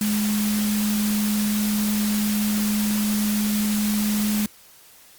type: tone in noise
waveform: sine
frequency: 210 Hz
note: G#3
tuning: 19 cents sharp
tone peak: -20 dBFS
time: 0.01-4.46 s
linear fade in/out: 2 ms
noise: white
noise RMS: -29 dBFS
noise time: 0.01-4.46 s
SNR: +6 dB
effects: white hiss -50 dBFS RMS until 5.18 s + Opus 48 kbps